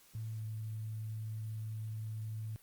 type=tone with pitch glide; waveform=sine; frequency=111 to 109.35 Hz; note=A2 to A2; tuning=+16 to -10 cents; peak=-38 dBFS; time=0.15-2.56 s; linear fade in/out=0 ms; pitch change=-26 cents; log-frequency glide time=0.31-0.41 s; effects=white hiss -63 dBFS RMS until 2.62 s + Opus 48 kbps